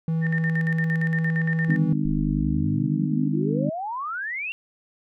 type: tone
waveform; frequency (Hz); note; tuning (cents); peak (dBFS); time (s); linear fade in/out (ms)
triangle; 162.3; E3; -27; -19; 0.08-1.93; 2
type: tone with tremolo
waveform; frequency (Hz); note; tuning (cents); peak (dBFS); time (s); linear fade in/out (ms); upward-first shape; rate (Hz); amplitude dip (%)
sine; 1810; A6; +48; -25; 0.21-1.8; 50; square; 8.7; 80
type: harmonic tone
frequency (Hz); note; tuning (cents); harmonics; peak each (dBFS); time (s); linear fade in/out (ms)
50.8; G#1; -38; 3 / 4 / 5 / 6; -25 / -27 / -27 / -29; 1.68-3.7; 10
type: exponential sweep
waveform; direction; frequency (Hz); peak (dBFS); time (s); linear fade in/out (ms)
sine; up; 30.47 to 2794; -27; 2.05-4.52; 0
effects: none